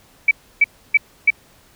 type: tone bursts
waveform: sine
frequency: 2299 Hz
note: D7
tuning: 37 cents flat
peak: -8 dBFS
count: 4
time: 0.28-1.304 s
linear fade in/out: 5 ms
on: 31 ms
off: 300 ms
effects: pink hiss -52 dBFS RMS until 1.75 s